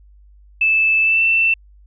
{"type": "tone with pitch glide", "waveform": "sine", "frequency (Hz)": [2629, 2675], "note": ["E7", "E7"], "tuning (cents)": [-5, 25], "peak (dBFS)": -12, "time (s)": [0.61, 1.54], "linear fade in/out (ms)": 5, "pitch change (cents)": 30, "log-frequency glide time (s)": [1.02, 1.23], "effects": ["added 50 Hz sine -44 dBFS peak until 1.86 s"]}